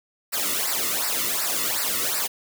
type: noise with flanger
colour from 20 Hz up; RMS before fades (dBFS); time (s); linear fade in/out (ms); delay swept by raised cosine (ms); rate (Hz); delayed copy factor
white; -25; 0.32-2.28; 20; 0.3 to 1.29; 2.7; -0.85
effects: none